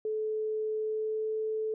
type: tone with pitch glide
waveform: sine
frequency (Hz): 433 to 436.3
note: A4 to A4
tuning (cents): -28 to -15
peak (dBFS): -29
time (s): 0.05-1.74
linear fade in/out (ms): 2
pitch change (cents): +13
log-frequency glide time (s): 0.77-1.36
effects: none